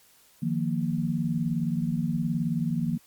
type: chord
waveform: sine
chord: Eb suspended second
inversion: none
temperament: equal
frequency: 155.56 / 174.61 / 233.1 Hz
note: Eb3 / F3 / Bb3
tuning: 0 / 0 / 0 cents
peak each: -29 dBFS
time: 0.42-2.98 s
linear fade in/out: 10 ms
effects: white hiss -59 dBFS RMS until 3.06 s + Opus 48 kbps